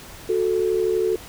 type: tone pair together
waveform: sine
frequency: 367.5 / 440 Hz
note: F#4 / A4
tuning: -12 / 0 cents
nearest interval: minor third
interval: 312 cents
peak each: -21 dBFS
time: 0.29-1.16 s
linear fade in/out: 5 ms
effects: pink hiss -41 dBFS RMS until 1.28 s